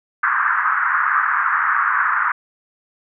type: band-pass noise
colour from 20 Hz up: pink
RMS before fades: -18 dBFS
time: 0.23-2.32 s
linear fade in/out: 5 ms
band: 1100 to 1700 Hz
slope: 48 dB/octave
effects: none